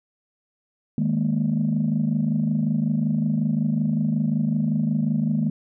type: chord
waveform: sine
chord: D# suspended fourth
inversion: none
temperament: equal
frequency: 155.56 / 207.7 / 233.1 Hz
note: D#3 / G#3 / A#3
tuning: 0 / 0 / 0 cents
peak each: -23 dBFS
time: 0.98-5.5 s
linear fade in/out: 2 ms
effects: tanh soft clip ceiling -13 dBFS